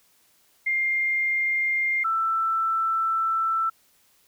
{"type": "tone pair in turn", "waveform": "sine", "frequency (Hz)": [2111, 1329.8], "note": ["C7", "E6"], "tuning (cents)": [15, 15], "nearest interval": "minor sixth", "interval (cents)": 800, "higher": "first", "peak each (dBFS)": -21, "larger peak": "neither", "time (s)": [[0.66, 2.04], [2.04, 3.7]], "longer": "second", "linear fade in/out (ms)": 10, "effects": ["white hiss -62 dBFS RMS until 4.27 s"]}